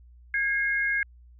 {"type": "tone pair together", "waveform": "sine", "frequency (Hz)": [1639.8, 2144], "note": ["G#6", "C7"], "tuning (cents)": [-22, 42], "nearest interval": "perfect fourth", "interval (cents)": 464, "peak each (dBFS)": [-25, -27], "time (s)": [0.34, 1.03], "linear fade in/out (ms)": 2, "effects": ["added 60 Hz sine -49 dBFS peak until 1.39 s"]}